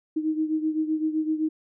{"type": "beating tone pair", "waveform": "sine", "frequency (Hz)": [311.1, 318.9], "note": ["D#4", "D#4"], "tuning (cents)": [0, 43], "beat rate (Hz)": 7.8, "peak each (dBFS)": [-24, -29], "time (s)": [0.16, 1.49], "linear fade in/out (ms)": 10, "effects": []}